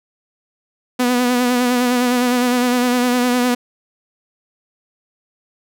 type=tone with vibrato; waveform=sawtooth; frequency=246.9 Hz; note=B3; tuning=in tune; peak=-10 dBFS; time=0.99-3.55 s; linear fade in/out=10 ms; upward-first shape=sine; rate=9.8 Hz; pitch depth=33 cents each way; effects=none